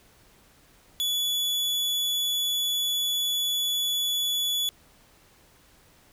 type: tone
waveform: 40% pulse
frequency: 3421 Hz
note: A7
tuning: 49 cents flat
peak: -23 dBFS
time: 1-4.69 s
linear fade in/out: 0 ms
effects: pink hiss -58 dBFS RMS until 6.12 s